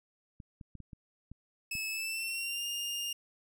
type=clicks; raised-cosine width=5 ms; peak=-34 dBFS; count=7; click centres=0.402 / 0.612 / 0.753 / 0.803 / 0.932 / 1.316 / 1.753 s
type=tone with pitch glide; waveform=sawtooth; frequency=2600 to 2819 Hz; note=E7 to F7; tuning=-24 to +16 cents; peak=-31 dBFS; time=1.71-3.13 s; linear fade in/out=5 ms; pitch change=+140 cents; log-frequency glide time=1.9-2.66 s
effects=none